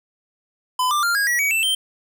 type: tone with pitch steps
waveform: square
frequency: 1009 / 1186.1 / 1394.4 / 1639.1 / 1926.9 / 2265 / 2663 / 3130 Hz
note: B5 / D6 / F6 / G#6 / B6 / C#7 / E7 / G7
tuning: +37 / +17 / -3 / -23 / -43 / +37 / +17 / -3 cents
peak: -18 dBFS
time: 0.79-1.75 s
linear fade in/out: 5 ms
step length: 120 ms
effects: none